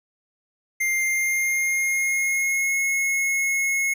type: tone with pitch glide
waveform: square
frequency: 2100 to 2173 Hz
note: C7 to C#7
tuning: +6 to -35 cents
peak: -21 dBFS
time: 0.8-3.94 s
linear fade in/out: 10 ms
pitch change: +59 cents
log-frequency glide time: 0.96-2.78 s
effects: none